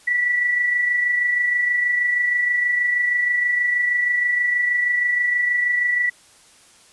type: tone with amplitude modulation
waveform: sine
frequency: 1955 Hz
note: B6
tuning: 18 cents flat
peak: -15 dBFS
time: 0.07-6.1 s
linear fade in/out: 10 ms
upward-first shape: sine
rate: 26.3 Hz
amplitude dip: 40%
effects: white hiss -51 dBFS RMS until 6.92 s + resampled to 24000 Hz